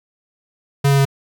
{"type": "tone with pitch steps", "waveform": "square", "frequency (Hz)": [140, 138.79, 137.59], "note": ["C#3", "C#3", "C#3"], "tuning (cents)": [18, 2, -13], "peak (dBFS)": -12, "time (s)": [0.84, 1.053], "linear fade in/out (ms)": 10, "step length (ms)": 71, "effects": ["9-bit"]}